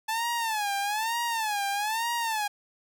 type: tone with vibrato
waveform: sawtooth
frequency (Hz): 868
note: A5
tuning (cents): -24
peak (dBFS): -23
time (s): 0.08-2.48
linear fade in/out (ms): 10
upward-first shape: sine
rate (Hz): 1.1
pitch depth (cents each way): 150
effects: none